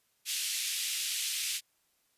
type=band-pass noise; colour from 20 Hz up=pink; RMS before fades=-34 dBFS; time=0.25-1.61 s; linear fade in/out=50 ms; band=2600 to 13000 Hz; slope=24 dB/octave; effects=white hiss -73 dBFS RMS until 2.17 s + resampled to 32000 Hz